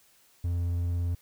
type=tone with vibrato; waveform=triangle; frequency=86.7 Hz; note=F2; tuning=12 cents flat; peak=-24 dBFS; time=0.44-1.15 s; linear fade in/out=5 ms; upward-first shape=sine; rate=18 Hz; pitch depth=12 cents each way; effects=white hiss -62 dBFS RMS until 1.21 s